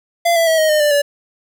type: tone with pitch steps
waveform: square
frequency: 684 / 664.5 / 645.6 / 627.2 / 609.4 / 592 / 575.2 Hz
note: F5 / E5 / E5 / D#5 / D#5 / D5 / D5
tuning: -36 / +14 / -36 / +14 / -36 / +14 / -36 cents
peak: -12 dBFS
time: 0.25-1.02 s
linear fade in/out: 10 ms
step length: 110 ms
effects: none